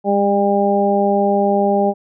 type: harmonic tone with a mistuned harmonic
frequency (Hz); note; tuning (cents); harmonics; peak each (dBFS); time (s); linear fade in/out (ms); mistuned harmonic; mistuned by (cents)
200.4; G3; +38; 1 / 2 / 3 / 4; -18 / -18 / -18 / -18; 0.04-1.94; 50; 1; +17
effects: none